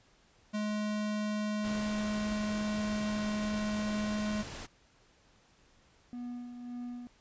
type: tone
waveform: square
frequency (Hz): 211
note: G#3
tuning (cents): +28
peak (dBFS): -32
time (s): 0.53-4.43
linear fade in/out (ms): 20
type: noise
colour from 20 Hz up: pink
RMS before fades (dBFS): -43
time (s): 1.63-4.67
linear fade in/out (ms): 20
type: tone with tremolo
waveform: triangle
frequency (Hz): 243.5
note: B3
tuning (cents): -24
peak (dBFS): -35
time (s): 6.13-7.07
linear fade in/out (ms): 0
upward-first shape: sine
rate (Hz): 1.8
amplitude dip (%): 50
effects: pink hiss -65 dBFS RMS until 7.2 s + resampled to 16000 Hz